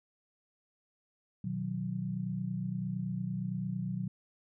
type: chord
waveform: sine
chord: B major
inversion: none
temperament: equal with one note detuned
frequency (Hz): 123.47 / 156.19 / 185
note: B2 / D#3 / F#3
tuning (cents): 0 / +7 / 0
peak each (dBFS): -38 / -39 / -35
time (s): 1.44-4.08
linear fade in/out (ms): 5
effects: none